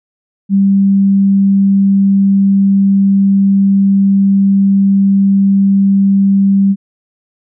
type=tone; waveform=sine; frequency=196.5 Hz; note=G3; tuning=4 cents sharp; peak=-6 dBFS; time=0.49-6.76 s; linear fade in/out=50 ms; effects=none